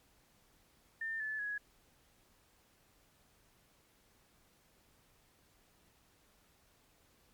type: tone with pitch steps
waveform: sine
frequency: 1800 / 1735.7 / 1673.6 Hz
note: A6 / A6 / G#6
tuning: +39 / -24 / +13 cents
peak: -36 dBFS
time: 1.01-1.58 s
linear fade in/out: 5 ms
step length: 190 ms
effects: pink hiss -69 dBFS RMS until 7.33 s + MP3 96 kbps